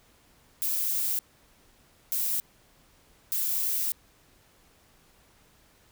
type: noise bursts at uneven times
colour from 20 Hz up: violet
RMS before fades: -28 dBFS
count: 3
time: 0.62-1.19 / 2.12-2.4 / 3.32-3.92 s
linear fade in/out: 0 ms
effects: pink hiss -61 dBFS RMS until 5.91 s